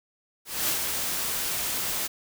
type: noise with ADSR envelope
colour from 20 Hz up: white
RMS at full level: -25 dBFS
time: 0.45-2.08 s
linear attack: 230 ms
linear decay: 100 ms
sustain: -4 dB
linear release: 21 ms
effects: none